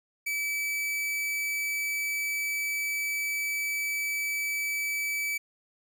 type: tone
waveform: 45% pulse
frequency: 2300 Hz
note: D7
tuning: 37 cents flat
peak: -28 dBFS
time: 0.26-5.38 s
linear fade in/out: 10 ms
effects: none